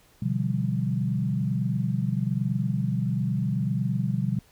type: chord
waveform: sine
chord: G dominant seventh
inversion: first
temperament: equal with one note detuned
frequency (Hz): 125.92 / 146.83 / 174.61 / 196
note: B2 / D3 / F3 / G3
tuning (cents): +34 / 0 / 0 / 0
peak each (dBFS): -27 / -30 / -30 / -29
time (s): 0.22-4.39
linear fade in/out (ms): 5
effects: pink hiss -59 dBFS RMS until 4.51 s